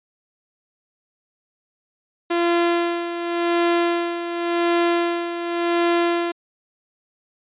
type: tone with tremolo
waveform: sawtooth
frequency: 343.1 Hz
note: F4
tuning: 31 cents flat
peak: -12 dBFS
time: 2.3-6.32 s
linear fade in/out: 10 ms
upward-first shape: sine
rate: 0.9 Hz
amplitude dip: 65%
effects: resampled to 8000 Hz